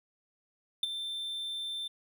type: tone with ADSR envelope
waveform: triangle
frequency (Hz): 3560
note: A7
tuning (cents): +20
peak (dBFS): -22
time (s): 0.83-1.88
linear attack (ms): 3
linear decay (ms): 19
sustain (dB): -11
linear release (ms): 10
effects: none